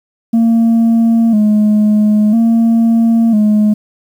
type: tone with vibrato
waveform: sine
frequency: 220 Hz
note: A3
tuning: in tune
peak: -4 dBFS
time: 0.33-3.74 s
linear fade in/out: 10 ms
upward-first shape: square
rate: 0.5 Hz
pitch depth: 69 cents each way
effects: tanh soft clip ceiling -6 dBFS + 7-bit